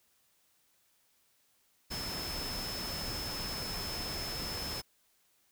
sine tone in noise, 5240 Hz, E8, 11 cents flat, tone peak -39 dBFS, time 1.9-4.82 s, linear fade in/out 20 ms, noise pink, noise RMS -40 dBFS, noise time 1.9-4.82 s, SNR -2 dB, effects white hiss -71 dBFS RMS until 5.51 s

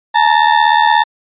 35% pulse ring-modulated tone, 895 Hz, A5, 29 cents sharp, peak -3 dBFS, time 0.14-1.04 s, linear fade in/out 20 ms, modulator 38.4 Hz, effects resampled to 8000 Hz

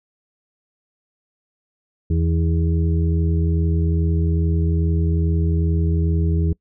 harmonic tone with a mistuned harmonic, 82.41 Hz, E2, in tune, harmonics 1 / 2 / 4 / 5, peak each -17 / -22 / -29 / -31 dBFS, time 2.1-6.53 s, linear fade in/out 5 ms, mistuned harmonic 4, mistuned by -47 cents, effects noise-tail reverb RT60 0.1 s tail -24 dB re dry

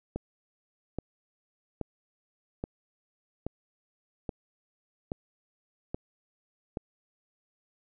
click train, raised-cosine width 2 ms, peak -19 dBFS, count 9, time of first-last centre 0.16-6.772 s, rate 1.21 Hz, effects none

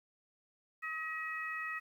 harmonic tone, 636 Hz, D#5, 38 cents sharp, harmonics 2 / 3 / 4, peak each -42 / -39 / -45 dBFS, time 0.82-1.8 s, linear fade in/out 20 ms, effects 11-bit

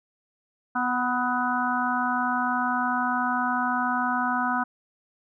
harmonic tone with a mistuned harmonic, 247.7 Hz, B3, 5 cents sharp, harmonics 1 / 3 / 4 / 5 / 6, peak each -29 / -29 / -29 / -29 / -29 dBFS, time 0.75-4.64 s, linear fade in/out 10 ms, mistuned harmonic 5, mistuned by +30 cents, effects none

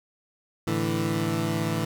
20% pulse chord, A suspended fourth, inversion none, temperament equal, 110 / 146.83 / 164.81 Hz, A2 / D3 / E3, 0 / 0 / 0 cents, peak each -24 / -27 / -23 dBFS, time 0.67-1.85 s, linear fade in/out 5 ms, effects none

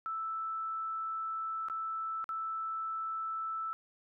sine tone with dropouts, 1318.5 Hz, E6, in tune, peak -34 dBFS, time 0.06-3.73 s, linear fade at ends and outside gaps 0 ms, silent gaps 1.685-1.699 / 2.242-2.291 s, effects none

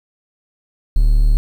triangle tone, 37.15 Hz, D1, 21 cents sharp, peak -7 dBFS, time 0.96-1.37 s, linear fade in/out 0 ms, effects 7-bit

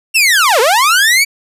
sawtooth linear two-way sweep, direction down then up, 2781 to 420 to 2321 Hz, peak -4 dBFS, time 0.14-1.25 s, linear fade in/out 20 ms, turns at 0.6 s, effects resampled to 32000 Hz

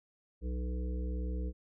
harmonic tone, 61.74 Hz, B1, in tune, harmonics 1 / 3 / 5 / 7 / 8, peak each -33 / -44 / -46 / -49 / -50 dBFS, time 0.41-1.53 s, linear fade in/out 50 ms, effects none

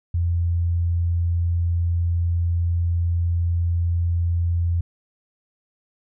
sine tone, 85.6 Hz, F2, 34 cents flat, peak -18 dBFS, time 0.14-4.81 s, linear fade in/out 5 ms, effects none

